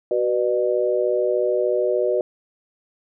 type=tone cluster; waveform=sine; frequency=374.8 / 491.5 / 605 Hz; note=F#4 / B4 / D#5; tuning=+22 / -8 / -49 cents; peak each=-22 dBFS; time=0.11-2.21 s; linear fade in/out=2 ms; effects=none